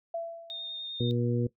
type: tone with exponential decay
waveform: sine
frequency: 670 Hz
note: E5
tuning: 28 cents sharp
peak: -29 dBFS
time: 0.14-0.88 s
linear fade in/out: 5 ms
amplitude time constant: 160 ms
type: tone with vibrato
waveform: sine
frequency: 3665 Hz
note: A#7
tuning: 30 cents flat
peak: -35 dBFS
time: 0.5-1.11 s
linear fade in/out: 0 ms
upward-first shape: triangle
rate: 10 Hz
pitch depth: 15 cents each way
type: harmonic tone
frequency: 120 Hz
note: B2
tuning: 49 cents flat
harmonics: 1 / 2 / 3 / 4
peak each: -28 / -31 / -33 / -34 dBFS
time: 1-1.47 s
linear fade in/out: 5 ms
effects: noise-tail reverb RT60 0.1 s tail -17 dB re dry